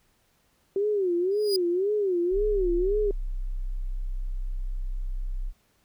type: tone with vibrato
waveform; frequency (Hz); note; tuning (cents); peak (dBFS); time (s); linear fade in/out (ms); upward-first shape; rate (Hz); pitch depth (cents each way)
sine; 381.9; G4; -45; -22; 0.76-3.11; 2; sine; 1.9; 180
type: tone with exponential growth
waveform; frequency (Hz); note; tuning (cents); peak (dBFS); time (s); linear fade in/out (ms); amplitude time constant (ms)
40% pulse; 4923; D#8; -19; -22; 1.31-1.56; 1; 54
type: tone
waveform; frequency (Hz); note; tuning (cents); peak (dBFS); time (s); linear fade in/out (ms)
sine; 32.03; C1; -36; -27; 2.31-5.53; 50
effects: pink hiss -67 dBFS RMS until 5.84 s